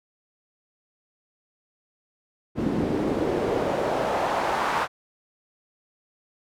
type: noise with band-pass filter sweep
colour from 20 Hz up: pink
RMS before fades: -25 dBFS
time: 2.55-4.88 s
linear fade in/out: 50 ms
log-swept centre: 240 to 1100 Hz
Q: 1.7
effects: none